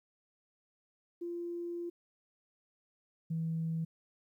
sine tone pair in turn, 345 / 162.82 Hz, F4 / E3, -21 / -21 cents, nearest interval octave + minor second, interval 1300 cents, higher first, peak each -36 / -31 dBFS, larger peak second, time 1.21-1.9 / 3.3-3.85 s, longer first, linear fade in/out 10 ms, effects tanh soft clip ceiling -27 dBFS + 12-bit

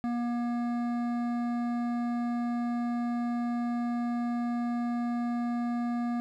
sine tone with hard clipping, 239 Hz, A#3, 43 cents sharp, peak -30 dBFS, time 0.04-6.2 s, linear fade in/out 0 ms, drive 12 dB, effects none

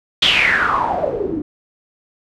white noise with low-pass filter sweep, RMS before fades -17 dBFS, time 0.22-1.42 s, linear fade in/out 5 ms, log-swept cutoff 3500 to 270 Hz, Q 7.8, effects none

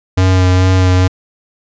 square tone with vibrato, 92.5 Hz, F#2, in tune, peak -8 dBFS, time 0.17-1.08 s, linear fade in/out 10 ms, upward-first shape sine, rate 2.3 Hz, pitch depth 18 cents each way, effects resampled to 16000 Hz

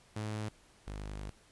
sawtooth tone pair in turn, 107.1 / 50.9 Hz, A2 / G#1, -46 / -34 cents, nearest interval octave + minor second, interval 1288 cents, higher first, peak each -32 / -36 dBFS, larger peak first, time 0.16-0.49 / 0.87-1.3 s, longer second, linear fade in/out 5 ms, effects pink hiss -63 dBFS RMS until 1.51 s + resampled to 24000 Hz

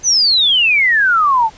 sine exponential sweep, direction down, 6272 to 850 Hz, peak -9 dBFS, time 0.03-1.5 s, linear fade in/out 50 ms, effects pink hiss -42 dBFS RMS until 1.57 s + resampled to 16000 Hz

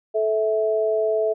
sine tone pair together, 435.4 / 653 Hz, A4 / E5, -18 / -17 cents, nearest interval perfect fifth, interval 701 cents, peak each -21 dBFS, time 0.14-1.34 s, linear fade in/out 20 ms, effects none

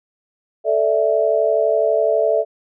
sine chord, A suspended fourth, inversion none, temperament equal, 440 / 587.3 / 659.3 Hz, A4 / D5 / E5, 0 / 0 / 0 cents, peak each -19 / -19 / -17 dBFS, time 0.64-2.45 s, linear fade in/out 50 ms, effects none

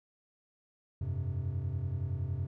triangle chord, F suspended second, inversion none, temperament equal, 87.31 / 98 / 130.81 Hz, F2 / G2 / C3, 0 / 0 / 0 cents, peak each -34 dBFS, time 1.01-2.47 s, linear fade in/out 5 ms, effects tanh soft clip ceiling -21 dBFS

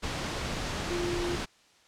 sine tone in noise, 349.2 Hz, F4, in tune, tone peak -30 dBFS, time 0.89-1.37 s, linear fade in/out 20 ms, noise pink, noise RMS -33 dBFS, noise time 0.02-1.46 s, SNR 0 dB, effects white hiss -61 dBFS RMS until 1.87 s + low-pass 6000 Hz 12 dB/octave

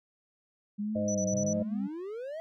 sine tone with vibrato, 203.6 Hz, G#3, 34 cents flat, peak -30 dBFS, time 0.78-1.88 s, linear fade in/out 20 ms, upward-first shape triangle, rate 1.5 Hz, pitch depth 120 cents each way
harmonic tone, 103.1 Hz, G#2, 12 cents flat, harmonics 1 / 3 / 5 / 6, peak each -39 / -42 / -36 / -32 dBFS, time 0.95-1.63 s, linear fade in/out 10 ms
sine tone bursts, 5950 Hz, F#8, 9 cents sharp, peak -34 dBFS, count 5, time 1.08-1.531 s, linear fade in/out 2 ms, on 67 ms, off 29 ms
triangle exponential sweep, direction up, 123.47 to 665 Hz, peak -34 dBFS, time 1.33-2.4 s, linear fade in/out 0 ms
effects none

